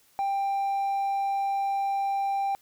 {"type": "tone", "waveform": "triangle", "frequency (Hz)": 790, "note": "G5", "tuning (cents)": 13, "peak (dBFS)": -22, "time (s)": [0.19, 2.55], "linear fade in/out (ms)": 0, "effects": ["tanh soft clip ceiling -18 dBFS", "white hiss -62 dBFS RMS until 2.61 s"]}